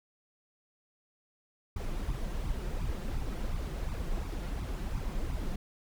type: noise with flanger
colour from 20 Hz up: brown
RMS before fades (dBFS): -34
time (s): 1.76-5.56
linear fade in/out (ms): 5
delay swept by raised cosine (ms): 0.81 to 5.81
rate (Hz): 2.8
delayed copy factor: +0.7
effects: none